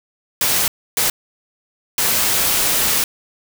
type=noise bursts at uneven times; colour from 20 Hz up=white; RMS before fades=-17 dBFS; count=3; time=0.41-0.68 / 0.97-1.1 / 1.98-3.04 s; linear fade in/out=2 ms; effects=none